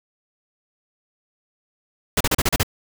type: noise bursts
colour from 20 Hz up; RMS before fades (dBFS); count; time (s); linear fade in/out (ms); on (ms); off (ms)
pink; -18; 7; 2.17-2.632; 5; 36; 35
effects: none